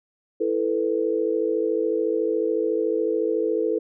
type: chord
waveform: sine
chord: E suspended fourth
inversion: none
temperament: equal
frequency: 329.6 / 440 / 493.9 Hz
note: E4 / A4 / B4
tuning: 0 / 0 / 0 cents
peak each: -26 / -23 / -26 dBFS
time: 0.4-3.79 s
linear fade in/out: 10 ms
effects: none